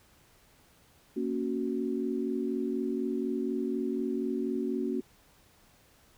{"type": "chord", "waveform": "sine", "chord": "F# major", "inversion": "first", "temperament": "equal", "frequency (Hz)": [233.1, 277.2, 370], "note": ["A#3", "C#4", "F#4"], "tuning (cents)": [0, 0, 0], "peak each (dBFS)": -33, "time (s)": [1.16, 5.01], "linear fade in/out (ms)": 10, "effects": ["pink hiss -62 dBFS RMS until 6.17 s"]}